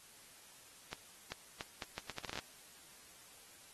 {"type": "accelerating click train", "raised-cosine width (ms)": 0.2, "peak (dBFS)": -23, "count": 13, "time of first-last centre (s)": [0.93, 2.39], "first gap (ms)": 390, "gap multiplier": 0.74, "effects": ["white hiss -59 dBFS RMS until 3.73 s", "AAC 32 kbps"]}